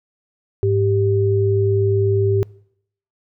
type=tone pair together; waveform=sine; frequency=103.83 / 392 Hz; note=G#2 / G4; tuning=0 / 0 cents; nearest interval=octave + major seventh; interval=2300 cents; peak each=-17 / -17 dBFS; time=0.63-2.43 s; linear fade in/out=0 ms; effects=noise-tail reverb RT60 0.7 s tail -24 dB re dry